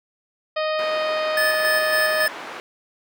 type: harmonic tone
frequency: 621 Hz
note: D#5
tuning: 3 cents flat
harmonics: 1 / 2 / 3 / 4 / 5 / 6 / 7 / 8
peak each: -22 / -28 / -32 / -34 / -36 / -38 / -39 / -40 dBFS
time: 0.56-2.27 s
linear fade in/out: 10 ms
type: band-pass noise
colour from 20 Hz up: white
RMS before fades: -35 dBFS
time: 0.79-2.6 s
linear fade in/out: 0 ms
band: 320 to 1700 Hz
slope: 12 dB/octave
type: tone with tremolo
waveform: square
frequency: 1742 Hz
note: A6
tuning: 18 cents flat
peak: -19 dBFS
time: 1.37-2.28 s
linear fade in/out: 2 ms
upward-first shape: square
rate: 3.6 Hz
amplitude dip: 40%
effects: none